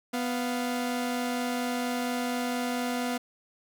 sawtooth tone pair together, 247.6 / 698.5 Hz, B3 / F5, +5 / 0 cents, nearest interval octave + tritone, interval 1795 cents, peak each -25 / -31 dBFS, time 0.13-3.18 s, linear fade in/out 10 ms, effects none

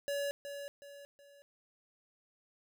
square tone with echo, 567 Hz, C#5, 39 cents sharp, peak -34 dBFS, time 0.08-0.31 s, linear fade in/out 0 ms, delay 370 ms, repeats 3, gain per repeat -8 dB, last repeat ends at 1.42 s, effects none

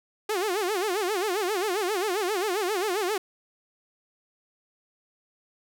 sawtooth tone with vibrato, 392 Hz, G4, in tune, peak -21 dBFS, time 0.29-3.18 s, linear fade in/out 5 ms, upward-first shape sine, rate 7.5 Hz, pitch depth 200 cents each way, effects none

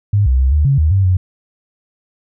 sine tone with pitch steps, 102.1 / 64.1 / 65.6 / 74.7 / 137.7 / 77.6 / 96.9 / 91.8 Hz, G#2 / C2 / C2 / D2 / C#3 / D#2 / G2 / F#2, -29 / -35 / +5 / +30 / -11 / -4 / -20 / -13 cents, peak -9 dBFS, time 0.13-1.17 s, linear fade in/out 5 ms, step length 130 ms, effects none

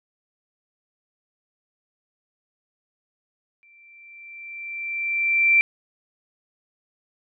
sine tone with exponential growth, 2349 Hz, D7, in tune, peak -12 dBFS, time 3.63-5.61 s, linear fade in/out 0 ms, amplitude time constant 430 ms, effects none

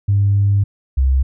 sine tone pair in turn, 100.4 / 66.19 Hz, G2 / C2, +42 / +21 cents, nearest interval perfect fifth, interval 721 cents, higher first, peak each -10 dBFS, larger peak neither, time 0.08-0.64 / 0.97-1.23 s, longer first, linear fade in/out 10 ms, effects tanh soft clip ceiling -6 dBFS

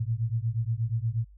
sine beating tone pair, 110.3 / 118.7 Hz, A2 / A#2, +5 / +32 cents, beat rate 8.4 Hz, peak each -28 / -29 dBFS, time 0-1.25 s, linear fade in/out 10 ms, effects added 50 Hz sine -49 dBFS peak until 1.37 s

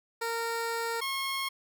15% pulse tone pair in turn, 461.3 / 1082.4 Hz, A#4 / C#6, -18 / -42 cents, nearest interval octave + minor third, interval 1476 cents, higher second, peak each -24 dBFS, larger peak neither, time 0.21-1.01 / 1.01-1.49 s, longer first, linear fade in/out 10 ms, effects none

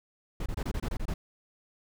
brown noise bursts, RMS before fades -31 dBFS, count 9, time 0.4-1.14 s, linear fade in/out 5 ms, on 60 ms, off 25 ms, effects none

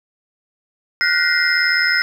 sine tone cluster, 1427 / 1506 / 1912 / 2078 / 5160 Hz, F6 / F#6 / A#6 / C7 / E8, +37 / +30 / +43 / -12 / -38 cents, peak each -20 dBFS, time 1.01-2.02 s, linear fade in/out 0 ms, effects tanh soft clip ceiling -3 dBFS + 7-bit

